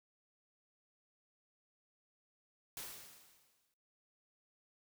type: noise with exponential decay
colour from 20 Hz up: white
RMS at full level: -44 dBFS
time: 2.77-3.74 s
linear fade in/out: 1 ms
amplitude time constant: 210 ms
effects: noise-tail reverb RT60 0.9 s tail -24 dB re dry